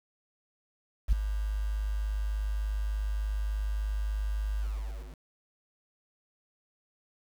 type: tone with ADSR envelope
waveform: sine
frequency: 51.7 Hz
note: G#1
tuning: 7 cents flat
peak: -15 dBFS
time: 1.08-5.2 s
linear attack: 45 ms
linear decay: 4 ms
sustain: -13 dB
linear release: 590 ms
effects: tanh soft clip ceiling -16 dBFS + 8-bit